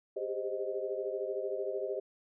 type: chord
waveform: sine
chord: Ab major seventh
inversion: third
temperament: equal with one note detuned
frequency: 392 / 405.1 / 523.3 / 622.3 Hz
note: G4 / Ab4 / C5 / Eb5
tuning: 0 / -43 / 0 / 0 cents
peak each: -38 / -39 / -38 / -39 dBFS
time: 0.16-2 s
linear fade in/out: 10 ms
effects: none